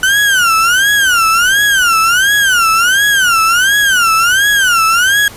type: tone with vibrato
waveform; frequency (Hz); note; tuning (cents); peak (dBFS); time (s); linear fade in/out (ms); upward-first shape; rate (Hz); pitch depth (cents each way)
35% pulse; 1480; F#6; 0; -6; 0.03-5.28; 2; sine; 1.4; 210
effects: pink hiss -33 dBFS RMS until 5.36 s + resampled to 32000 Hz